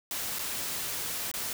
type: noise with dropouts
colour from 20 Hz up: white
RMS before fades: -34 dBFS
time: 0.11-1.53 s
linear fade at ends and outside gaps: 1 ms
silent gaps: 0.387-0.392 / 1.315-1.339 s
effects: none